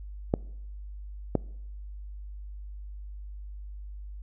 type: clicks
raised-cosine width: 2 ms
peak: -9 dBFS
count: 2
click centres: 0.339 / 1.353 s
effects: noise-tail reverb RT60 0.8 s tail -24 dB re dry + added 50 Hz sine -38 dBFS peak until 4.22 s